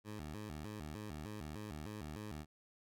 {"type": "tone with vibrato", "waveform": "15% pulse", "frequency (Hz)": 89.7, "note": "F2", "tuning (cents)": 47, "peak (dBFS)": -38, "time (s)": [0.04, 2.46], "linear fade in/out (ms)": 50, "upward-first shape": "square", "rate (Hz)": 3.3, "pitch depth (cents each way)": 290, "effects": []}